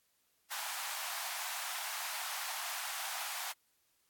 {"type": "high-pass noise", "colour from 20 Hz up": "pink", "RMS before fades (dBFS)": -40, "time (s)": [0.5, 3.53], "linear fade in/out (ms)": 20, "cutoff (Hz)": 720, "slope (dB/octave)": 48, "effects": ["white hiss -75 dBFS RMS until 4.09 s", "AAC 64 kbps"]}